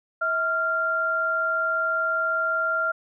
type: tone pair together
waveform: sine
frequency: 647 / 1387.3 Hz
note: E5 / F6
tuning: -32 / -12 cents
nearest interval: octave + minor second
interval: 1320 cents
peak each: -29 / -22 dBFS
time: 0.21-2.92 s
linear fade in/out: 10 ms
effects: none